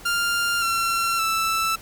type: tone with pitch steps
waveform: sawtooth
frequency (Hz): 1396.9 / 1359.5 / 1323.1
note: F6 / F6 / E6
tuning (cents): 0 / -47 / +6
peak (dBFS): -17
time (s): 0.05-1.76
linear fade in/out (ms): 10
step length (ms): 570
effects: pink hiss -44 dBFS RMS until 1.81 s